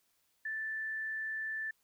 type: tone with frequency modulation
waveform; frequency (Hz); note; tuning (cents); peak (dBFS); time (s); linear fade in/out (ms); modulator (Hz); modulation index
sine; 1760; A6; 0; -35; 0.45-1.71; 5; 55.2; 0.23
effects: white hiss -75 dBFS RMS until 1.83 s